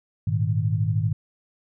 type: chord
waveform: sine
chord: Ab suspended second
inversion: none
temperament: equal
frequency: 103.83 / 116.54 / 155.56 Hz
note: Ab2 / Bb2 / Eb3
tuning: 0 / 0 / 0 cents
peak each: -23 / -25 / -26 dBFS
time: 0.27-1.13 s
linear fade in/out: 5 ms
effects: none